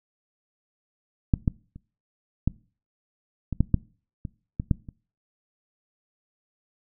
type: clicks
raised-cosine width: 5 ms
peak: -6 / -9 / -29 / -9 / -16 / -7 / -6 / -20 / -14 / -8 / -26 dBFS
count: 11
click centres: 1.338 / 1.478 / 1.76 / 2.476 / 3.527 / 3.606 / 3.743 / 4.252 / 4.599 / 4.712 / 4.888 s
effects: noise-tail reverb RT60 0.4 s tail -22 dB re dry